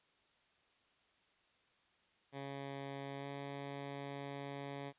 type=tone with pitch glide; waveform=10% pulse; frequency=138.59 to 140.36 Hz; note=C#3 to C#3; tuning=0 to +22 cents; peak=-35 dBFS; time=2.32-4.93 s; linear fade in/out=50 ms; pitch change=+22 cents; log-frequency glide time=3.17-3.26 s; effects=white hiss -73 dBFS RMS until 4.98 s + resampled to 8000 Hz